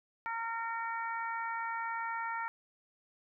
harmonic tone with a mistuned harmonic, 458.7 Hz, A#4, 28 cents flat, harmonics 2 / 3 / 4 / 5, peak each -37 / -39 / -42 / -46 dBFS, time 0.26-2.48 s, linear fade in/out 0 ms, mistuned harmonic 5, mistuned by -17 cents, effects none

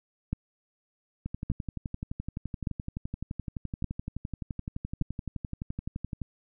two click trains, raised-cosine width 5 ms, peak -21 / -16 dBFS, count 59 / 5, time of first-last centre 1.26-6.217 / 0.33-5.014 s, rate 11.7 / 0.854 Hz, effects none

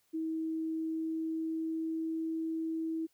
sine tone with pitch glide, 320.8 to 323.4 Hz, E4 to E4, -47 to -33 cents, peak -32 dBFS, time 0.13-3.07 s, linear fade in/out 20 ms, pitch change +14 cents, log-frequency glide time 0.72-2.31 s, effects white hiss -73 dBFS RMS until 3.13 s

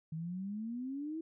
sine exponential sweep, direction up, 155.56 to 329.6 Hz, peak -37 dBFS, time 0.12-1.21 s, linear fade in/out 5 ms, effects none

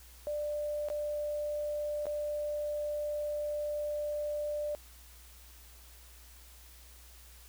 sine tone with dropouts, 593 Hz, D5, 17 cents sharp, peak -32 dBFS, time 0.27-4.75 s, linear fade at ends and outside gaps 0 ms, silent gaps 0.886-0.901 / 2.056-2.067 s, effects added 60 Hz sine -54 dBFS peak until 7.48 s + white hiss -57 dBFS RMS until 7.48 s

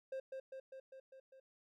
triangle tone with echo, 530 Hz, C5, 22 cents sharp, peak -38 dBFS, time 0.12-0.2 s, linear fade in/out 5 ms, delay 200 ms, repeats 6, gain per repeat -3 dB, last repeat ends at 1.4 s, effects none

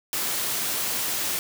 white high-pass noise, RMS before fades -27 dBFS, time 0.13-1.39 s, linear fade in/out 0 ms, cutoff 100 Hz, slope 12 dB/octave, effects none

